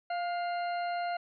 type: harmonic tone with a mistuned harmonic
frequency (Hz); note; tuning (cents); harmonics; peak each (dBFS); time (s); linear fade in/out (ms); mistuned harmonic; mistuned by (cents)
698.5; F5; 0; 1 / 2 / 3 / 4 / 6; -31 / -41 / -45 / -49 / -49; 0.1-1.17; 5; 2; +33
effects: none